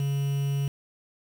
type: tone with quantisation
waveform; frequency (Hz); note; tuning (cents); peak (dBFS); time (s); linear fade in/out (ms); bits
triangle; 140; C#3; +18; -22; 0-0.68; 2; 7
effects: none